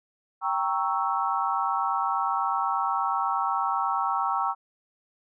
sine chord, G diminished seventh, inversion none, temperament equal, 784 / 932.3 / 1108.7 / 1318.5 Hz, G5 / Bb5 / Db6 / Fb6, 0 / 0 / 0 / 0 cents, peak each -29 dBFS, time 0.41-4.55 s, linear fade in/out 50 ms, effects none

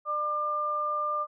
sine tone pair together, 598.5 / 1197 Hz, D5 / D6, +33 / +33 cents, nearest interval octave, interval 1200 cents, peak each -35 / -27 dBFS, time 0.05-1.27 s, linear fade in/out 50 ms, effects none

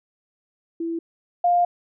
sine tone pair in turn, 332.5 / 703 Hz, E4 / F5, +15 / +11 cents, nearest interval octave + minor second, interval 1296 cents, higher second, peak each -24 / -15 dBFS, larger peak second, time 0.8-0.99 / 1.44-1.65 s, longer second, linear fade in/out 5 ms, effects none

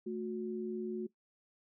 sine tone pair together, 220 / 364.1 Hz, A3 / F#4, 0 / -28 cents, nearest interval major sixth, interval 872 cents, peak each -39 / -37 dBFS, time 0.06-1.07 s, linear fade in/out 10 ms, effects noise-tail reverb RT60 0.1 s tail -17 dB re dry

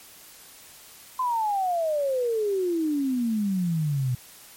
sine exponential sweep, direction down, 1037 to 122.4 Hz, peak -22 dBFS, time 1.19-4.15 s, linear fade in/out 5 ms, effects white hiss -48 dBFS RMS until 4.56 s + MP3 64 kbps

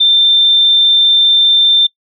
sine tone, 3575 Hz, A7, 27 cents sharp, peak -6 dBFS, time 0-1.87 s, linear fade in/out 10 ms, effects noise-tail reverb RT60 0.1 s tail -23 dB re dry

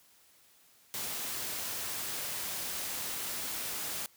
white noise, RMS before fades -37 dBFS, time 0.94-4.06 s, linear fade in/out 0 ms, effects white hiss -63 dBFS RMS until 4.16 s + high-pass 60 Hz 12 dB/octave

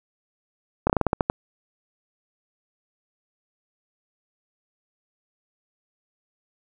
slowing click train, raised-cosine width 1 ms, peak -5 dBFS, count 9, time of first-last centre 0.87-1.299 s, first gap 27 ms, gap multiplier 1.19, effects none

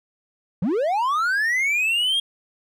triangle linear sweep, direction up, 150 to 3280 Hz, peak -17 dBFS, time 0.62-2.2 s, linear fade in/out 5 ms, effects none

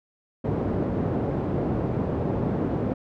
pink band-pass noise, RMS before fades -26 dBFS, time 0.44-2.94 s, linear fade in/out 10 ms, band 110 to 510 Hz, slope 12 dB/octave, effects none

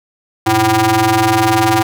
sawtooth ring-modulated tone, 215.9 Hz, A3, 33 cents flat, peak -3 dBFS, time 0.46-1.83 s, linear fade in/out 10 ms, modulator 550 Hz, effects none

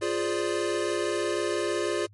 square chord, D half-diminished seventh, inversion first, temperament equal, 349.2 / 415.3 / 523.3 / 587.3 Hz, F4 / Ab4 / C5 / D5, 0 / 0 / 0 / 0 cents, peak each -30 / -31 / -36 / -33 dBFS, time 0.01-2.07 s, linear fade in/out 20 ms, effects added 102 Hz sine -51 dBFS peak until 2.13 s + MP3 48 kbps

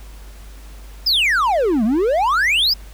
triangle exponential two-way sweep, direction down then up, 5274 to 204.8 to 5274 Hz, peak -12 dBFS, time 1.06-2.74 s, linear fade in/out 10 ms, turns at 1.84 s, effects added 50 Hz sine -35 dBFS peak until 2.93 s + pink hiss -46 dBFS RMS until 2.93 s

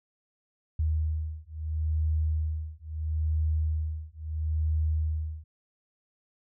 sine beating tone pair, 77.78 / 78.53 Hz, D#2 / D#2, 0 / +17 cents, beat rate 0.75 Hz, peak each -29 dBFS, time 0.79-5.44 s, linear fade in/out 5 ms, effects none

